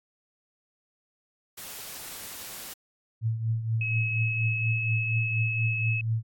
white noise, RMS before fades -40 dBFS, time 1.57-2.74 s, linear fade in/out 10 ms
sine tone with tremolo, 112.8 Hz, A2, 44 cents sharp, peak -22 dBFS, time 3.21-6.23 s, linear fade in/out 50 ms, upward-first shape triangle, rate 4.2 Hz, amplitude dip 70%
sine tone with pitch glide, 2565 to 2580 Hz, E7 to E7, -48 to -38 cents, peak -28 dBFS, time 3.81-6.01 s, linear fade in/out 2 ms, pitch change +10 cents, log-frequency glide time 3.92-4.83 s
effects AAC 64 kbps

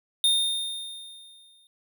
square tone with exponential decay, 3647 Hz, A#7, 39 cents flat, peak -18 dBFS, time 0.24-1.67 s, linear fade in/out 1 ms, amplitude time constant 310 ms, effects none

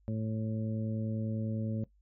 harmonic tone, 110 Hz, A2, in tune, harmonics 1 / 2 / 3 / 4 / 5, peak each -34 / -35 / -46 / -48 / -44 dBFS, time 0.08-1.84 s, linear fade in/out 0 ms, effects noise-tail reverb RT60 0.1 s tail -18 dB re dry + added 50 Hz sine -63 dBFS peak until 2.01 s

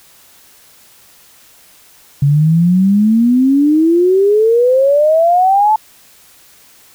sine exponential sweep, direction up, 138.59 to 880 Hz, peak -7 dBFS, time 2.22-5.76 s, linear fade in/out 5 ms, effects white hiss -45 dBFS RMS until 6.94 s

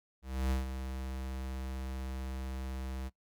square tone with ADSR envelope, 65.41 Hz, C2, in tune, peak -29 dBFS, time 0.22-3.1 s, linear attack 290 ms, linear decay 140 ms, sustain -9 dB, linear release 30 ms, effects noise-tail reverb RT60 0.1 s tail -19 dB re dry

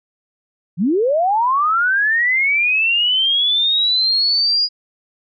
sine linear sweep, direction up, 146.83 to 4910 Hz, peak -13 dBFS, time 0.77-4.69 s, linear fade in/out 50 ms, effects none

